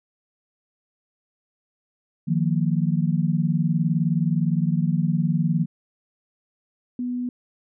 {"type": "chord", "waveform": "sine", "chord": "Eb suspended second", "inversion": "none", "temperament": "just", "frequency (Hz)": [155.56, 175.01, 233.3], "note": ["Eb3", "F3", "Bb3"], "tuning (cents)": [0, 4, 2], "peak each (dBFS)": [-22, -22, -27], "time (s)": [2.27, 5.66], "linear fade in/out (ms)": 20}
{"type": "tone", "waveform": "sine", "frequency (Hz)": 246.9, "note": "B3", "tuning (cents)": 0, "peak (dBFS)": -24, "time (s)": [6.99, 7.29], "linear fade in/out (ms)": 2}
{"effects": []}